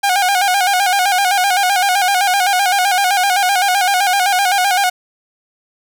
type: tone with vibrato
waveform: sawtooth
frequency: 765 Hz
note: G5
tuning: 42 cents flat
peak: -8 dBFS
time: 0.03-4.9 s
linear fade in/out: 10 ms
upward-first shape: square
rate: 7.8 Hz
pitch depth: 82 cents each way
effects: none